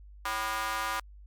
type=tone with high-pass filter; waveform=square; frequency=110 Hz; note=A2; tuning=in tune; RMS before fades=-32 dBFS; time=0.25-1 s; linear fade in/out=5 ms; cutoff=1100 Hz; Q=2.6; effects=added 50 Hz sine -47 dBFS peak until 1.26 s + MP3 96 kbps